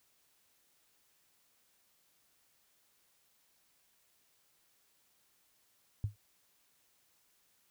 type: tone with exponential decay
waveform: sine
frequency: 103.83 Hz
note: G#2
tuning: in tune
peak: -27 dBFS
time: 6.04-6.16 s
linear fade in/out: 0 ms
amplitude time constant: 25 ms
effects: white hiss -72 dBFS RMS until 7.7 s